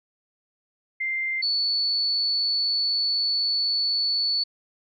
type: tone pair in turn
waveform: sine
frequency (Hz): 2093 / 4448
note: C7 / C#8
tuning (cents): 0 / +5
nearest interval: octave + minor second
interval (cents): 1305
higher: second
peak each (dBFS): -24 / -21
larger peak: second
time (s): 1-1.42 / 1.42-4.44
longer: second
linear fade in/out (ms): 10
effects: none